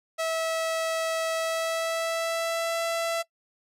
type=tone with pitch glide; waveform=sawtooth; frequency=650 to 667.5 Hz; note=E5 to E5; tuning=-24 to +22 cents; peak=-22 dBFS; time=0.18-3.23 s; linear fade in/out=20 ms; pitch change=+46 cents; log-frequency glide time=1.34-2.81 s; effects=noise-tail reverb RT60 0.1 s tail -21 dB re dry + low-pass 12000 Hz 12 dB/octave